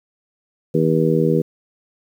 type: harmonic tone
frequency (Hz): 80.2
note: E2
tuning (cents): -47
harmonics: 2 / 3 / 4 / 5 / 6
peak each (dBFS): -18 / -22 / -22 / -20 / -20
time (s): 0.74-1.42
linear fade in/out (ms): 10
effects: 8-bit